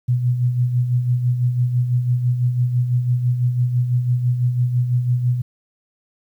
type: tone with tremolo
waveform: sine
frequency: 123.47 Hz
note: B2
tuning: in tune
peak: -13 dBFS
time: 0.08-5.42 s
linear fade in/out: 10 ms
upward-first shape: sine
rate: 6 Hz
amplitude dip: 55%
effects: 9-bit